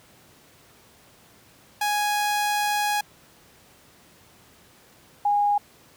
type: tone pair in turn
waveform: sawtooth / sine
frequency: 830.6 / 820.1 Hz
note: G#5 / G#5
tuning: 0 / -22 cents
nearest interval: unison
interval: 22 cents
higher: first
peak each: -18 dBFS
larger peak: neither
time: 1.81-3.01 / 5.25-5.58 s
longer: first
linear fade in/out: 5 ms
effects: pink hiss -54 dBFS RMS until 5.96 s + high-pass 80 Hz 12 dB/octave